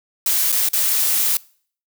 blue noise with dropouts, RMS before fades -18 dBFS, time 0.26-1.37 s, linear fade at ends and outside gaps 2 ms, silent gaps 0.52-0.525 / 0.688-0.732 s, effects noise-tail reverb RT60 0.5 s tail -23 dB re dry

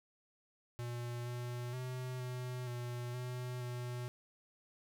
square tone with pitch steps, 120.3 / 121.8 / 127.3 / 125.5 / 121.6 / 124.8 / 122.8 Hz, B2 / B2 / C3 / B2 / B2 / B2 / B2, -45 / -24 / -47 / +28 / -26 / +19 / -9 cents, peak -40 dBFS, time 0.79-4.08 s, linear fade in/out 0 ms, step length 470 ms, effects none

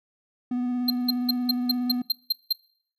triangle tone with vibrato, 246.9 Hz, B3, in tune, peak -22 dBFS, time 0.51-2.02 s, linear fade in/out 5 ms, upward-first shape square, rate 17 Hz, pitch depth 14 cents each way
square tone bursts, 4165 Hz, C8, 9 cents flat, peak -19 dBFS, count 9, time 0.88-2.527 s, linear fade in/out 5 ms, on 23 ms, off 180 ms
effects noise-tail reverb RT60 0.6 s tail -23 dB re dry

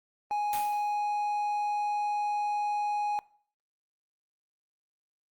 triangle tone, 830.6 Hz, G#5, in tune, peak -25 dBFS, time 0.31-3.19 s, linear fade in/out 0 ms
white noise with exponential decay, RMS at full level -35 dBFS, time 0.53-0.97 s, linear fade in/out 1 ms, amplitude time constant 95 ms
effects noise-tail reverb RT60 0.5 s tail -21 dB re dry + Opus 32 kbps

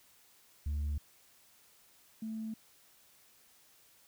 sine tone pair in turn, 73.3 / 220.4 Hz, D2 / A3, -3 / +3 cents, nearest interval octave + perfect fifth, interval 1906 cents, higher second, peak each -29 / -36 dBFS, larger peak first, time 0.66-0.98 / 2.22-2.54 s, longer neither, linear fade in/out 5 ms, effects tanh soft clip ceiling -31 dBFS + white hiss -64 dBFS RMS until 4.07 s

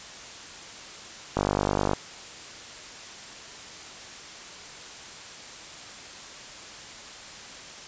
click train, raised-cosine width 1 ms, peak -9 dBFS, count 29, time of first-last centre 1.37-1.933 s, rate 49.7 Hz, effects white hiss -42 dBFS RMS until 7.87 s + resampled to 16000 Hz

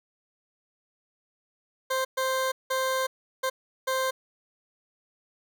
20% pulse tone bursts at uneven times, 523.3 Hz, C5, in tune, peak -20 dBFS, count 5, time 1.9-2.05 / 2.17-2.52 / 2.7-3.07 / 3.43-3.5 / 3.87-4.11 s, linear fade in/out 10 ms, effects none

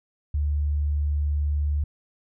sine tone, 73.4 Hz, D2, in tune, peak -21 dBFS, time 0.34-1.84 s, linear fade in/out 5 ms, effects none

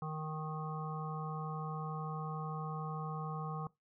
harmonic tone, 155.56 Hz, D#3, in tune, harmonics 1 / 3 / 5 / 7 / 8, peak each -39 / -48 / -46 / -46 / -49 dBFS, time 0.02-3.67 s, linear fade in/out 2 ms, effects noise-tail reverb RT60 0.2 s tail -21 dB re dry

